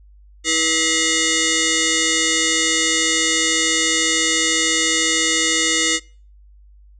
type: tone with frequency modulation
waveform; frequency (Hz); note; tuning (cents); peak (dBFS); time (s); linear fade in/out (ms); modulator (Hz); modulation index
sine; 1934; B6; -37; -15; 0.44-6; 50; 806; 7.1
effects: noise-tail reverb RT60 0.4 s tail -24 dB re dry + added 50 Hz sine -44 dBFS peak until 6.99 s